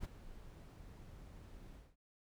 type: noise with ADSR envelope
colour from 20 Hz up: brown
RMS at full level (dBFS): -40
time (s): 0-1.96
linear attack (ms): 46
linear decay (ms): 15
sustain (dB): -14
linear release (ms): 210
effects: none